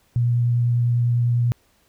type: tone with vibrato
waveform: sine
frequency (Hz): 120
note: B2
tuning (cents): -49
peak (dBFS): -16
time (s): 0.16-1.52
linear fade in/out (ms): 0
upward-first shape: sine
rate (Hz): 10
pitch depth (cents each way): 9
effects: pink hiss -61 dBFS RMS until 1.88 s